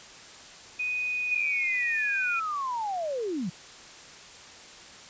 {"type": "tone with pitch glide", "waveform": "sine", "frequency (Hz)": [2489, 2460], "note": ["D#7", "D#7"], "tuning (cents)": [0, -20], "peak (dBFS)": -27, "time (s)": [0.79, 2.4], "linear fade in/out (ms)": 10, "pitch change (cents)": -20, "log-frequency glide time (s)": [1.01, 1.98]}
{"type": "linear sweep", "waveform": "sine", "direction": "down", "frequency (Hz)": [2489, 155.56], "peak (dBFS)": -28, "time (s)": [1.31, 3.5], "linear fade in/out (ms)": 10}
{"effects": ["white hiss -47 dBFS RMS until 5.09 s", "resampled to 16000 Hz"]}